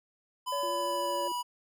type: tone with pitch glide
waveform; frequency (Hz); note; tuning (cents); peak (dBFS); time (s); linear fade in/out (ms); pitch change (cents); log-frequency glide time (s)
square; 1005 to 977.5; B5 to B5; +30 to -18; -32; 0.46-1.43; 20; -48; 0.61-1.3
type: tone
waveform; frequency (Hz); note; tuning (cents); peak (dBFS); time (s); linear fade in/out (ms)
triangle; 568; C#5; +42; -31; 0.52-1.28; 5
type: tone with vibrato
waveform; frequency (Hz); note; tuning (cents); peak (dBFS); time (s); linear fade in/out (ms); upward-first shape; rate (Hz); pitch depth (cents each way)
sine; 349.2; F4; 0; -39; 0.63-1.32; 2; sine; 13; 22
effects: none